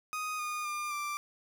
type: tone with pitch steps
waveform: 30% pulse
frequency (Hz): 1247 / 1223.5 / 1200.4 / 1177.7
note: D#6 / D#6 / D6 / D6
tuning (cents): +3 / -29 / +38 / +4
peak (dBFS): -31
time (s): 0.13-1.17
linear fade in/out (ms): 0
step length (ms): 260
effects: none